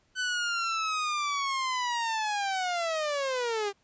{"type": "linear sweep", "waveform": "sawtooth", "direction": "down", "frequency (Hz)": [1514, 392], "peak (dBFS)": -24, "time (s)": [0.15, 3.73], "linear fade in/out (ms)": 50, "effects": ["pink hiss -69 dBFS RMS until 3.83 s", "resampled to 16000 Hz"]}